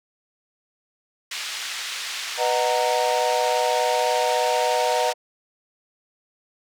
pink band-pass noise, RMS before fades -31 dBFS, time 1.31-5.13 s, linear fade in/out 5 ms, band 2100 to 5900 Hz, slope 12 dB/octave
triangle chord, B major seventh, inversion none, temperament just, 493.9 / 617.4 / 740.8 / 926 Hz, B4 / D#5 / F#5 / A#5, 0 / -14 / +2 / -12 cents, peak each -23 dBFS, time 2.37-5.14 s, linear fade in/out 50 ms
effects none

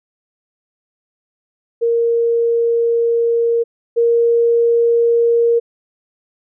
sine tone pair in turn, 465.9 / 467.6 Hz, A#4 / A#4, -1 / +5 cents, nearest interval unison, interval 6 cents, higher second, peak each -12 / -10 dBFS, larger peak second, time 1.81-3.64 / 3.96-5.6 s, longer first, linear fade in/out 20 ms, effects none

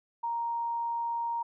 sine tone, 934 Hz, A#5, 3 cents sharp, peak -29 dBFS, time 0.23-1.43 s, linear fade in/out 10 ms, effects none

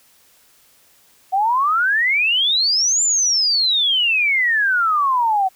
sine exponential two-way sweep, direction up then down, 740 to 7320 to 740 Hz, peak -14 dBFS, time 1.32-5.49 s, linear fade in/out 20 ms, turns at 3.03 s, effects white hiss -54 dBFS RMS until 5.55 s

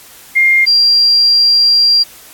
sine tone pair in turn, 2118 / 4755 Hz, C7 / D8, +21 / +21 cents, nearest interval octave + major second, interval 1400 cents, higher second, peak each -6 dBFS, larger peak neither, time 0.35-0.66 / 0.66-2.04 s, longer second, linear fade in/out 20 ms, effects white hiss -38 dBFS RMS until 2.33 s + AAC 64 kbps

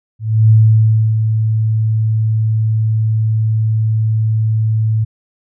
sine tone with ADSR envelope, 110 Hz, A2, in tune, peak -4 dBFS, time 0.19-5.05 s, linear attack 310 ms, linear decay 650 ms, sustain -7 dB, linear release 16 ms, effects none

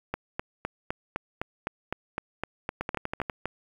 two click trains, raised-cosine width 0.5 ms, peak -15 / -14 dBFS, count 7 / 14, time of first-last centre 2.81-3.298 / 0.14-3.456 s, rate 12.3 / 3.92 Hz, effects 8-bit

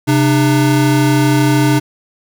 square tone pair together, 133.25 / 300 Hz, C3 / D4, +32 / +37 cents, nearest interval octave + major second, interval 1405 cents, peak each -13 dBFS, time 0.07-1.8 s, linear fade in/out 20 ms, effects none

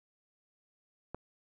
click, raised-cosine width 1 ms, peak -25 dBFS, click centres 1.146 s, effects none

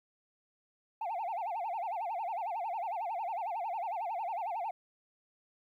sine tone with vibrato, 790 Hz, G5, 13 cents sharp, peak -31 dBFS, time 1.01-4.71 s, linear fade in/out 5 ms, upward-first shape sine, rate 11 Hz, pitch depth 260 cents each way, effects tanh soft clip ceiling -32 dBFS + 12-bit

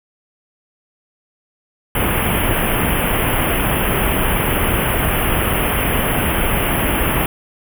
pink band-stop noise, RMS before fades -17 dBFS, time 1.95-7.26 s, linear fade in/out 2 ms, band 3200 to 9700 Hz, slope 96 dB/octave, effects none

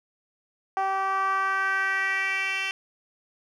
10% pulse tone with band-pass filter sweep, 386.4 Hz, G4, 25 cents flat, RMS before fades -26 dBFS, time 0.77-2.71 s, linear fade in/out 0 ms, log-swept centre 830 to 2900 Hz, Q 3.2, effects none

